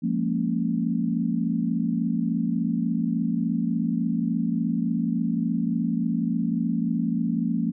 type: chord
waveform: sine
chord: Bb minor seventh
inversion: second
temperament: equal with one note detuned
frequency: 174.61 / 207.7 / 231.2 / 277.2 Hz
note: F3 / Ab3 / Bb3 / Db4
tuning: 0 / 0 / -14 / 0 cents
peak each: -27 / -30 / -25 / -30 dBFS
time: 0.02-7.72 s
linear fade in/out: 20 ms
effects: none